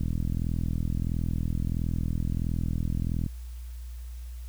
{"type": "click train", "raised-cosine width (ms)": 5, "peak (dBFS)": -17, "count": 136, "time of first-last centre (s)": [0.01, 3.263], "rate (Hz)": 41.5, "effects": ["added 60 Hz sine -36 dBFS peak until 4.48 s", "white hiss -57 dBFS RMS until 4.48 s"]}